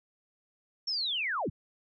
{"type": "linear sweep", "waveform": "sine", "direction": "down", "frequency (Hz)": [5530, 57.6], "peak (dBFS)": -29, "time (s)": [0.87, 1.5], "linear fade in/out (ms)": 10, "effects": []}